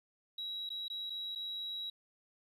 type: tone with dropouts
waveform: triangle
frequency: 3871 Hz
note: B7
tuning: 35 cents flat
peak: -35 dBFS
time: 0.38-1.9 s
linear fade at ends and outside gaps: 5 ms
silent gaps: 0.692-0.702 / 0.882-0.9 / 1.098-1.102 / 1.351-1.357 s
effects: tanh soft clip ceiling -35 dBFS + resampled to 32000 Hz